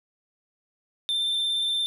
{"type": "tone with vibrato", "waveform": "triangle", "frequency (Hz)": 3569, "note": "A7", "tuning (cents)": 24, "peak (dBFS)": -22, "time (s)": [1.09, 1.86], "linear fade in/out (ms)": 0, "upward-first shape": "square", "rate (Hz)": 17, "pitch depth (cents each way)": 11, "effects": []}